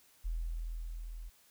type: tone with level ramp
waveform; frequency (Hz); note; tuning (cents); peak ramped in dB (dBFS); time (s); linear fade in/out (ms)
sine; 41.2; E1; 0; -32 to -42; 0.24-1.3; 20
effects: white hiss -65 dBFS RMS until 1.5 s